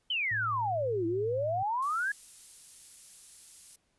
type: exponential two-way sweep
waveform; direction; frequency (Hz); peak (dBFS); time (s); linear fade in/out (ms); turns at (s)
sine; down then up; 3136 to 325 to 1704; -28; 0.1-2.12; 5; 1.06
type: tone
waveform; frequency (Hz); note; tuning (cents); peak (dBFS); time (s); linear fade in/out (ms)
sine; 110.3; A2; +5; -38; 0.31-1.63; 5
type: noise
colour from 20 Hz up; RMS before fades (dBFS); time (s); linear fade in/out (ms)
violet; -46; 1.82-3.76; 5
effects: pink hiss -74 dBFS RMS until 3.98 s + resampled to 24000 Hz